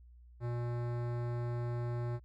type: tone with hard clipping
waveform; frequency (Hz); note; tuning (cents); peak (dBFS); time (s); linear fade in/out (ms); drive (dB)
sine; 120; B2; -49; -36; 0.4-2.2; 50; 18
effects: added 60 Hz sine -54 dBFS peak until 2.24 s

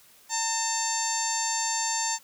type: harmonic tone with a mistuned harmonic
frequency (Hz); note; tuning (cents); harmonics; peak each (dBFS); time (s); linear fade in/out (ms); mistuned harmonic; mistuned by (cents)
900; A5; +39; 1 / 2 / 3 / 4 / 5 / 6 / 7 / 8; -31 / -36 / -41 / -41 / -36 / -39 / -33 / -29; 0.29-2.19; 50; 3; -16
effects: white hiss -56 dBFS RMS until 2.23 s

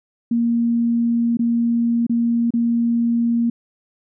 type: tone with dropouts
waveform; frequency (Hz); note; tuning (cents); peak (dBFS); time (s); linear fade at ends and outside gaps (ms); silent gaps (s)
sine; 234.2; A#3; +8; -15; 0.31-3.5; 5; 1.371-1.392 / 2.067-2.095 / 2.506-2.537
effects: none

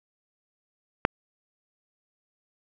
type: click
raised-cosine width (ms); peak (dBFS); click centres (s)
0.5; -3; 1.051
effects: none

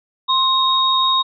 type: tone pair together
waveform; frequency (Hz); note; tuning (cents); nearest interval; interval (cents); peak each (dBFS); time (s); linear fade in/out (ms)
sine; 1052 / 3749; C6 / A#7; +9 / +9; octave + minor seventh; 2200; -16; 0.28-1.23; 20
effects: none

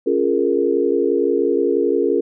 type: chord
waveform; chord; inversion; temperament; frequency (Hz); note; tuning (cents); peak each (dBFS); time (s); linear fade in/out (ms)
sine; Bb minor seventh; first; equal; 277.2 / 349.2 / 415.3 / 466.2; Db4 / F4 / Ab4 / Bb4; 0 / 0 / 0 / 0; -22 / -20 / -19 / -20; 0.06-2.21; 10
effects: none

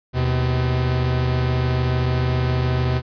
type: tone pair together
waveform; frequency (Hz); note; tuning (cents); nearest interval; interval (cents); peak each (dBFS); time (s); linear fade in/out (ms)
45% pulse; 79.82 / 126.7; D#2 / B2; +45 / +45; minor sixth; 800; -23 / -19; 0.13-3.02; 50
effects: resampled to 11025 Hz

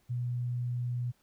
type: tone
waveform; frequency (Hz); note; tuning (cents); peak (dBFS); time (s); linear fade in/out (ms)
sine; 122.3; B2; -16; -30; 0.09-1.12; 20
effects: pink hiss -70 dBFS RMS until 1.22 s

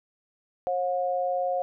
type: tone pair together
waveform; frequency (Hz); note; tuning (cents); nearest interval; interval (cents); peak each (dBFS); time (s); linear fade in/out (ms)
sine; 539.4 / 720; C#5 / F#5; -47 / -47; perfect fourth; 500; -27; 0.67-1.62; 0
effects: none

